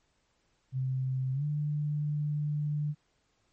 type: tone with pitch glide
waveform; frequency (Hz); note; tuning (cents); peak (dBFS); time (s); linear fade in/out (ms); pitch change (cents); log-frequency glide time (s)
sine; 130.81 to 148.54; C3 to D3; 0 to +20; -28; 0.72-2.95; 50; +220; 1.33-1.44
effects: pink hiss -73 dBFS RMS until 3.52 s + MP3 32 kbps